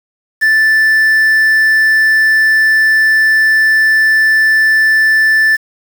triangle tone with quantisation, 1760 Hz, A6, in tune, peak -5 dBFS, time 0.41-5.57 s, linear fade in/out 20 ms, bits 5, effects none

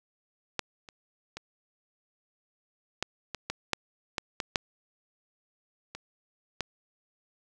clicks, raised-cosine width 0.2 ms, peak -11 / -29 / -21 / -11 / -17 / -14 / -8 / -12 / -13 / -7 / -22 / -13 dBFS, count 12, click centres 0.593 / 0.888 / 1.37 / 3.026 / 3.347 / 3.5 / 3.733 / 4.182 / 4.402 / 4.558 / 5.95 / 6.607 s, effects none

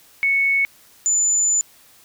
sine tone pair in turn, 2212 / 7023 Hz, C#7 / A8, -4 / -4 cents, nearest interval octave + minor sixth, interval 2000 cents, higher second, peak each -15 / -15 dBFS, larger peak neither, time 0.23-0.65 / 1.06-1.61 s, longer second, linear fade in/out 0 ms, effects white hiss -51 dBFS RMS until 2.04 s

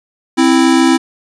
square tone pair together, 262.3 / 329.6 Hz, C4 / E4, +4 / 0 cents, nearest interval major third, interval 396 cents, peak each -11 dBFS, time 0.37-0.98 s, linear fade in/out 20 ms, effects resampled to 22050 Hz

